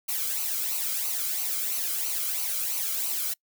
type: noise with flanger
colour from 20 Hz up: blue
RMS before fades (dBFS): -29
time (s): 0.08-3.34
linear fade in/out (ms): 10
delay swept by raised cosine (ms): 0.57 to 1.13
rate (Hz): 3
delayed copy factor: -0.65
effects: noise-tail reverb RT60 0.1 s tail -25 dB re dry